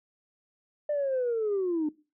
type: linear sweep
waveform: sine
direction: down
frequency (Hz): 600 to 294.2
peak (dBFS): -24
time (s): 0.89-1.89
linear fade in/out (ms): 5
effects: noise-tail reverb RT60 0.3 s tail -20 dB re dry + tanh soft clip ceiling -22 dBFS